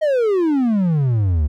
triangle exponential sweep, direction down, 640 to 69.6 Hz, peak -12 dBFS, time 0.01-1.48 s, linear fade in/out 20 ms, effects none

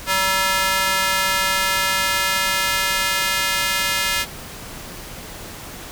square tone with high-pass filter sweep, 190.6 Hz, G3, 48 cents flat, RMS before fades -20 dBFS, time 0.06-4.26 s, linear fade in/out 50 ms, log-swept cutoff 1200 to 1900 Hz, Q 1, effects pink hiss -35 dBFS RMS until 5.91 s

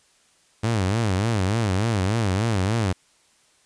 sawtooth tone with vibrato, 103.8 Hz, G#2, in tune, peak -16 dBFS, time 0.63-2.93 s, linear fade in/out 10 ms, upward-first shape sine, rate 3.4 Hz, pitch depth 210 cents each way, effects white hiss -60 dBFS RMS until 3.65 s + resampled to 22050 Hz

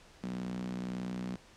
sawtooth tone with high-pass filter, 61.74 Hz, B1, in tune, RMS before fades -38 dBFS, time 0.23-1.36 s, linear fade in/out 5 ms, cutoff 200 Hz, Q 5.9, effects pink hiss -58 dBFS RMS until 1.56 s + low-pass 7000 Hz 12 dB/octave

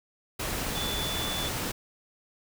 sine tone in noise, 3473 Hz, A7, 23 cents flat, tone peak -33 dBFS, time 0.75-1.49 s, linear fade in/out 10 ms, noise pink, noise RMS -32 dBFS, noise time 0.39-1.72 s, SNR -4 dB, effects none

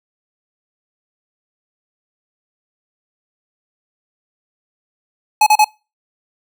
square tone bursts, 851 Hz, G#5, 42 cents sharp, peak -8 dBFS, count 3, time 5.41-5.645 s, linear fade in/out 5 ms, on 55 ms, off 35 ms, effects noise-tail reverb RT60 0.3 s tail -26 dB re dry

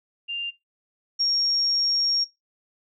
sine tone pair in turn, 2794 / 5562 Hz, F7 / F8, 0 / -8 cents, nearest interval octave, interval 1192 cents, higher second, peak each -27 / -19 dBFS, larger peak second, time 0.28-0.51 / 1.19-2.25 s, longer second, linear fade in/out 20 ms, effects noise-tail reverb RT60 0.2 s tail -20 dB re dry

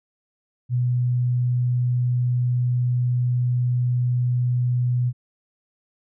sine tone, 123.47 Hz, B2, in tune, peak -18 dBFS, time 0.69-5.13 s, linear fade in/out 50 ms, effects none

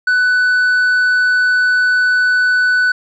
sine tone with tanh clipping, 1493 Hz, F#6, 15 cents sharp, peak -11 dBFS, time 0.07-2.92 s, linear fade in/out 5 ms, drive 4 dB, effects none

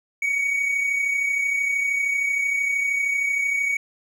triangle tone pair together, 2244 / 2277 Hz, C#7 / C#7, +21 / +46 cents, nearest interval unison, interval 25 cents, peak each -19 / -29 dBFS, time 0.22-3.77 s, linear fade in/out 5 ms, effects none

